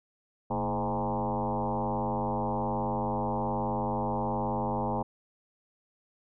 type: tone with frequency modulation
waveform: sine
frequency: 521 Hz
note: C5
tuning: 7 cents flat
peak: -27 dBFS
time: 0.5-5.03 s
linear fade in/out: 10 ms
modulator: 98.8 Hz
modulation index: 4.5
effects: none